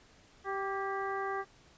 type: harmonic tone with a mistuned harmonic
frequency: 390.2 Hz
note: G4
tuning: 8 cents flat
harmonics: 1 / 2 / 3 / 4 / 5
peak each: -37 / -38 / -38 / -42 / -45 dBFS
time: 0.44-1.45 s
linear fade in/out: 50 ms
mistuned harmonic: 4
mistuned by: +45 cents
effects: pink hiss -61 dBFS RMS until 1.77 s + resampled to 16000 Hz